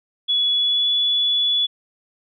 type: tone with pitch glide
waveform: sine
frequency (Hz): 3394 to 3420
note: G#7 to A7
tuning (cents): +37 to -50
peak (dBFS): -16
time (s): 0.28-1.67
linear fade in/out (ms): 20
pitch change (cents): +13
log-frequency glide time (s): 0.52-0.87
effects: none